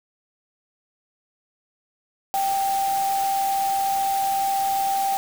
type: tone in noise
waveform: sine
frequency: 784 Hz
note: G5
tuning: in tune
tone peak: -20 dBFS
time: 2.34-5.17 s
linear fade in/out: 0 ms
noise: white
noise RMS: -33 dBFS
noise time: 2.34-5.17 s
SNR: +10 dB
effects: none